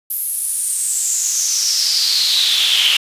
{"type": "noise with high-pass filter sweep", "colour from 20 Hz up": "brown", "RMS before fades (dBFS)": -17, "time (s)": [0.1, 2.97], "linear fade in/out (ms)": 5, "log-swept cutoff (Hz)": [12000, 2900], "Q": 6.3, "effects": ["resampled to 32000 Hz"]}